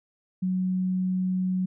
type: tone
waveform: sine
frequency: 185 Hz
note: F#3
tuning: in tune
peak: -23 dBFS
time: 0.42-1.66 s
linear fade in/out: 10 ms
effects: none